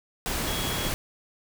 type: tone in noise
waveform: sine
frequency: 3322 Hz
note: G#7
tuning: in tune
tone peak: -35 dBFS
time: 0.47-0.89 s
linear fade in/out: 0 ms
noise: pink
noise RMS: -29 dBFS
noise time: 0.26-0.94 s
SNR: -9 dB
effects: none